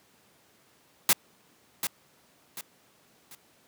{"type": "noise with echo", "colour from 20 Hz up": "white", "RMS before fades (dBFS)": -20, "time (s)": [1.09, 1.13], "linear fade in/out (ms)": 2, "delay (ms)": 740, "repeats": 3, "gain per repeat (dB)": -9, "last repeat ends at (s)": 3.35, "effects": ["pink hiss -62 dBFS RMS until 3.67 s", "high-pass 150 Hz 12 dB/octave"]}